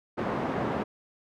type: band-pass noise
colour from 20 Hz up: pink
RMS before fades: -30 dBFS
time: 0.17-0.84 s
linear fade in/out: 20 ms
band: 180 to 1100 Hz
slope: 12 dB/octave
effects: none